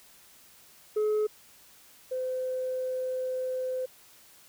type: tone pair in turn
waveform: sine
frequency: 426.1 / 512.8 Hz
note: G#4 / C5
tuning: +44 / -35 cents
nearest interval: minor third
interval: 321 cents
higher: second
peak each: -21 / -28 dBFS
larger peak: first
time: 0.96-1.27 / 2.11-3.86 s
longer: second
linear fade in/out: 10 ms
effects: tanh soft clip ceiling -23 dBFS + white hiss -56 dBFS RMS until 4.48 s